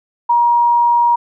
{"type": "tone", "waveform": "sine", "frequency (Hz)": 950, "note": "A#5", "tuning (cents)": 33, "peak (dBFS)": -9, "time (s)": [0.29, 1.16], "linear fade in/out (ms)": 10, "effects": []}